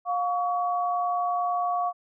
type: tone pair together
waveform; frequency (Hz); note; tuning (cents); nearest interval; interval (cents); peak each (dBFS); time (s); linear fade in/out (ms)
sine; 710 / 1127.8; F5 / C#6; +28 / +30; minor sixth; 802; -25 / -28; 0.05-1.93; 50
effects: none